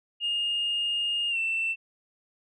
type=tone with pitch glide; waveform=sine; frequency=2837 to 2678 Hz; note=F7 to E7; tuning=+27 to +27 cents; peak=-24 dBFS; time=0.2-1.76 s; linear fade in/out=50 ms; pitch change=-100 cents; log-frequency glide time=1.29-1.38 s; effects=tanh soft clip ceiling -21 dBFS